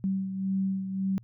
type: beating tone pair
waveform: sine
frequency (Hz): 191.8 / 193.6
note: G3 / G3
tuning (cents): -37 / -21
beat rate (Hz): 1.8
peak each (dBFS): -27 / -35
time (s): 0.04-1.18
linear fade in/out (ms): 0
effects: added 117 Hz sine -50 dBFS peak until 1.23 s